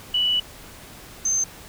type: tone pair in turn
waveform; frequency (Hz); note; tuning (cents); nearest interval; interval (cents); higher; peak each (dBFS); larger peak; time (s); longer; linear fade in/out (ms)
sine; 2957 / 6266; F#7 / G8; -2 / -2; octave + minor second; 1300; second; -18 / -19; first; 0.14-0.4 / 1.25-1.44; first; 5
effects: pink hiss -43 dBFS RMS until 1.68 s